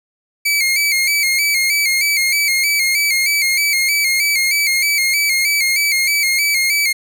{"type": "tone with vibrato", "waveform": "sawtooth", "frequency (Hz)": 2217, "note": "C#7", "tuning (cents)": 0, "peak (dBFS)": -10, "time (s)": [0.45, 6.93], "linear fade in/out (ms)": 10, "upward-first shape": "square", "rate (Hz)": 3.2, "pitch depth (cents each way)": 62, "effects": []}